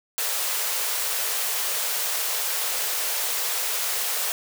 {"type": "high-pass noise", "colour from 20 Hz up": "white", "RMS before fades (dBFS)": -26, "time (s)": [0.18, 4.32], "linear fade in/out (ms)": 0, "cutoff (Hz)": 410, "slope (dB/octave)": 96, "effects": []}